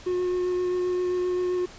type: tone with vibrato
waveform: triangle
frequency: 361.3 Hz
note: F#4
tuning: 41 cents flat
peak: -21 dBFS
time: 0.06-1.66 s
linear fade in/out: 10 ms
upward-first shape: sine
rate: 7.6 Hz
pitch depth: 10 cents each way
effects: pink hiss -46 dBFS RMS until 1.78 s + resampled to 16000 Hz